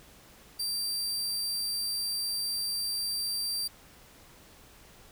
sawtooth tone, 4699 Hz, D8, in tune, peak -27 dBFS, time 0.59-3.68 s, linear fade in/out 10 ms, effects pink hiss -55 dBFS RMS until 5.11 s

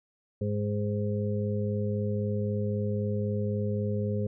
harmonic tone, 103.83 Hz, G#2, in tune, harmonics 1 / 2 / 4 / 5, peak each -29 / -32 / -35 / -36 dBFS, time 0.41-4.27 s, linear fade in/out 5 ms, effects none

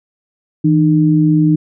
sine tone pair together, 161.09 / 304.1 Hz, E3 / D#4, -40 / -40 cents, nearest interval major seventh, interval 1100 cents, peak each -11 dBFS, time 0.64-1.56 s, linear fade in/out 10 ms, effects none

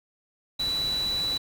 sine tone in noise, 3951 Hz, B7, in tune, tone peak -25 dBFS, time 0.59-1.38 s, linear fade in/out 10 ms, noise pink, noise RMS -38 dBFS, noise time 0.59-1.38 s, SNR +10 dB, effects none

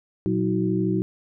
sine tone cluster, 118.3 / 184.2 / 320 / 372.4 Hz, A#2 / F#3 / D#4 / F#4, +26 / -7 / +49 / +11 cents, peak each -28 / -24 / -25 / -27 dBFS, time 0.26-1.02 s, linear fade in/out 0 ms, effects none

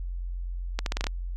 accelerating click train, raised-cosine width 0.2 ms, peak -11 dBFS, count 7, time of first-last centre 0.79-1.068 s, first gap 72 ms, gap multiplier 0.82, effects added 44 Hz sine -30 dBFS peak until 1.36 s

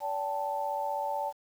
sine chord, D suspended fourth, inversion none, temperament equal with one note detuned, 574.2 / 784 / 880 Hz, D5 / G5 / A5, -39 / 0 / 0 cents, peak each -35 / -36 / -32 dBFS, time 0-1.33 s, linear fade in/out 50 ms, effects 9-bit

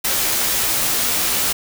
white noise with comb filter, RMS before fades -19 dBFS, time 0.04-1.53 s, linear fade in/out 10 ms, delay 14 ms, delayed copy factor -0.55, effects none

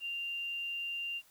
sine tone, 2785 Hz, F7, 5 cents flat, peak -35 dBFS, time 0-1.22 s, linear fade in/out 50 ms, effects white hiss -64 dBFS RMS until 1.3 s

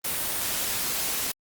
white noise, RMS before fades -28 dBFS, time 0.04-1.32 s, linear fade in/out 10 ms, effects Opus 32 kbps

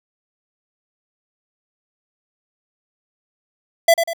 square tone with echo, 669 Hz, E5, 25 cents sharp, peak -9 dBFS, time 3.88-3.94 s, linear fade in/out 5 ms, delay 97 ms, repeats 2, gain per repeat -7 dB, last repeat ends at 4.134 s, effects none

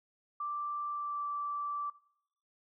sine tone with pitch glide, 1174.7 to 1164.6 Hz, D6 to D6, 0 to -15 cents, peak -34 dBFS, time 0.4-1.9 s, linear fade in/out 5 ms, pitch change -15 cents, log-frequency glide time 0.88-1.26 s, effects noise-tail reverb RT60 0.7 s tail -19 dB re dry

